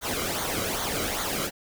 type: noise with flanger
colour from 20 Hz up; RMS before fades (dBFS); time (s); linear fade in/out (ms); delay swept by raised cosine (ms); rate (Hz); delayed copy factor
pink; -29; 0.01-1.51; 50; 0.38 to 1.16; 2.5; -0.65
effects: none